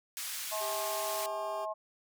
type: band-pass noise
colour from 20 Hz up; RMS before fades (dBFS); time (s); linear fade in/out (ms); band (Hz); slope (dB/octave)
white; -39; 0.17-1.26; 0; 1400 to 15000; 12
type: harmonic tone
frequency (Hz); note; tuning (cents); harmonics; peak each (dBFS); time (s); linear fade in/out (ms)
214; A3; -48; 3 / 4 / 5; -36 / -41 / -39; 0.51-1.74; 20
type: tone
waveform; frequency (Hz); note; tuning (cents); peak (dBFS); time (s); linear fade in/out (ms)
20% pulse; 400.9; G4; +39; -38; 0.6-1.66; 20
effects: none